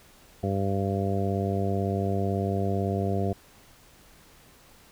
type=harmonic tone; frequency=98 Hz; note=G2; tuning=in tune; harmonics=1 / 2 / 3 / 4 / 5 / 6 / 7; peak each=-28 / -30 / -36 / -32 / -35 / -38 / -33 dBFS; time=0.43-3.33 s; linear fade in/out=5 ms; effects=pink hiss -55 dBFS RMS until 4.91 s